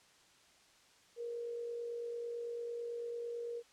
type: tone with amplitude modulation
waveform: sine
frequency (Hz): 471.9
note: A#4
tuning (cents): +21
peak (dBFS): -37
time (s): 1.16-3.63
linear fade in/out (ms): 50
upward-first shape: sine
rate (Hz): 49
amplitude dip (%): 35
effects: white hiss -65 dBFS RMS until 3.72 s + low-pass 7000 Hz 12 dB/octave